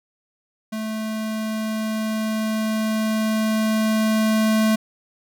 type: tone with level ramp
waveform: square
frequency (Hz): 218.3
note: A3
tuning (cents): -13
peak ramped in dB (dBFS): -26 to -16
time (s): 0.72-4.76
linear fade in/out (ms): 10
effects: none